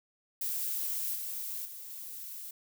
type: noise with level steps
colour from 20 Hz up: violet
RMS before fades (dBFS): -34 / -38 / -45 / -43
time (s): 0.41-2.51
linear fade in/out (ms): 5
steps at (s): 1.15 / 1.65 / 1.9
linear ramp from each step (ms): 5
effects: none

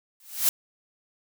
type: noise with exponential growth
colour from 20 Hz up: blue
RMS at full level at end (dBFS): -18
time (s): 0.2-0.49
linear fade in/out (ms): 2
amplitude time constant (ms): 62
effects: none

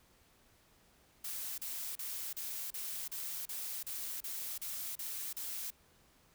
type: noise bursts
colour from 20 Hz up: blue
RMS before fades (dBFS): -41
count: 12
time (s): 1.24-5.705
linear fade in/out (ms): 5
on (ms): 340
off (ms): 35
effects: pink hiss -67 dBFS RMS until 6.34 s

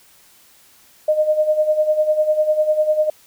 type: tone with tremolo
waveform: sine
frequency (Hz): 614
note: D#5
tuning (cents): -23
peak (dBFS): -11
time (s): 1.08-3.1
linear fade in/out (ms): 5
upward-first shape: sine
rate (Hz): 10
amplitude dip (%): 70
effects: white hiss -51 dBFS RMS until 3.26 s

